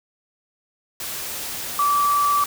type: tone in noise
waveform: sine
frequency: 1158 Hz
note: D6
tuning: 25 cents flat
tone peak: -16 dBFS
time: 1.79-2.44 s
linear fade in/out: 2 ms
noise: white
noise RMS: -30 dBFS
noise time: 1-2.46 s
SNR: +11 dB
effects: none